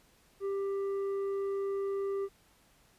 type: tone with tanh clipping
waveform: triangle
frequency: 394.3 Hz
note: G4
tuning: 10 cents sharp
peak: -32 dBFS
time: 0.4-2.29 s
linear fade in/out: 50 ms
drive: 10 dB
effects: pink hiss -65 dBFS RMS until 2.98 s + resampled to 32000 Hz